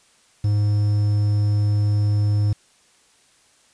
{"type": "tone with quantisation", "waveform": "triangle", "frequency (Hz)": 103.83, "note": "G#2", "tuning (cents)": 0, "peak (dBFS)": -14, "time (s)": [0.44, 2.53], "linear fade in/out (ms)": 5, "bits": 7, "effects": ["white hiss -57 dBFS RMS until 3.73 s", "resampled to 22050 Hz"]}